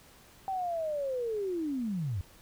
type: linear sweep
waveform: sine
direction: down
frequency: 780 to 82.41 Hz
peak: -30 dBFS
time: 0.48-2.21 s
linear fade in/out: 0 ms
effects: pink hiss -57 dBFS RMS until 2.41 s

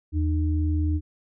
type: tone pair together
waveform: sine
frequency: 80.52 / 303.8 Hz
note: E2 / D#4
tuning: -40 / -41 cents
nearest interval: octave + major seventh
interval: 2299 cents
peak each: -21 / -29 dBFS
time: 0.12-1.01 s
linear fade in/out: 50 ms
effects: none

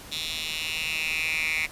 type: tone with high-pass filter sweep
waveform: 10% pulse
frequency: 157.9 Hz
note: D#3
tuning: 26 cents sharp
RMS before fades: -29 dBFS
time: 0.11-1.67 s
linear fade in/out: 20 ms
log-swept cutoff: 3400 to 2200 Hz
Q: 5.9
effects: pink hiss -44 dBFS RMS until 1.71 s + resampled to 32000 Hz

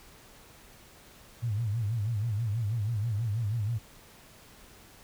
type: tone with vibrato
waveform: sine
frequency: 109.7 Hz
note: A2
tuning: 5 cents flat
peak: -27 dBFS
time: 1.42-3.79 s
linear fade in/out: 20 ms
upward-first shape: sine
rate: 6.2 Hz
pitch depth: 160 cents each way
effects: pink hiss -54 dBFS RMS until 5.03 s

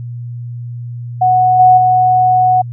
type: tone with level steps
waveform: sine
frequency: 738 Hz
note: F#5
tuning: 5 cents flat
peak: -7 / -3 / -7 dBFS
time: 1.21-2.62 s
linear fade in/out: 10 ms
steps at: 1.59 / 1.77 s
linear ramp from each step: 10 ms
effects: added 120 Hz sine -22 dBFS peak until 2.72 s

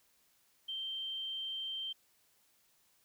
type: tone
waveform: sine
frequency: 3137 Hz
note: G7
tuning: 1 cent sharp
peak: -37 dBFS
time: 0.68-1.93 s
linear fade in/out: 10 ms
effects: white hiss -71 dBFS RMS until 3.04 s

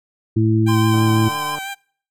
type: harmonic tone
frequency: 110.2 Hz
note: A2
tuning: 3 cents sharp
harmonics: 1 / 2 / 3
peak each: -15 / -21 / -18 dBFS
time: 0.36-1.29 s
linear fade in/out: 10 ms
type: tone with vibrato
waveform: 15% pulse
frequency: 784 Hz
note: G5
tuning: in tune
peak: -20 dBFS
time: 0.66-1.75 s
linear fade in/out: 20 ms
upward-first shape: triangle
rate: 6 Hz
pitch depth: 33 cents each way
type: tone with pitch glide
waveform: square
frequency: 1035 to 1026.1 Hz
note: C6 to C6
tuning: -19 to -34 cents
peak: -24 dBFS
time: 0.68-1.56 s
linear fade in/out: 10 ms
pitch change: -15 cents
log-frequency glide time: 0.82-1.36 s
type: click train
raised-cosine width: 1 ms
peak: -20 dBFS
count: 97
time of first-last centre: 0.94-1.584 s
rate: 149 Hz
effects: noise-tail reverb RT60 0.5 s tail -25 dB re dry

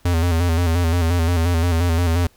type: tone with vibrato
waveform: square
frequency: 84.9 Hz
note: F2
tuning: 48 cents flat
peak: -16 dBFS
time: 0.05-2.27 s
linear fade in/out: 5 ms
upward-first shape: square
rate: 5.7 Hz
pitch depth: 58 cents each way
effects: pink hiss -56 dBFS RMS until 2.36 s

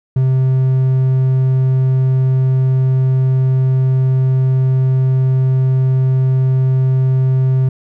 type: tone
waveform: triangle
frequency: 130.81 Hz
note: C3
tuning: in tune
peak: -8 dBFS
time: 0.16-7.69 s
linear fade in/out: 5 ms
effects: none

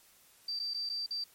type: tone with dropouts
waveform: sine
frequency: 4668 Hz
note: D8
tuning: 11 cents flat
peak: -33 dBFS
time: 0.48-1.24 s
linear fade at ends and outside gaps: 5 ms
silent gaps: 0.592-0.597 / 0.737-0.744 / 0.892-0.897 / 1.063-1.107 s
effects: white hiss -62 dBFS RMS until 1.34 s + MP3 64 kbps

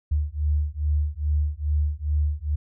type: beating tone pair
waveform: sine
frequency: 73.42 / 75.82 Hz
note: D2 / D#2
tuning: 0 / -44 cents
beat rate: 2.4 Hz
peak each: -24 dBFS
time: 0.11-2.56 s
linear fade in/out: 10 ms
effects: none

